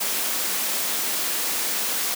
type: high-pass noise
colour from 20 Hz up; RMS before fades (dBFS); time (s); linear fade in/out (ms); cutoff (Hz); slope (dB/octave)
white; -25; 0-2.15; 10; 190; 24
effects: none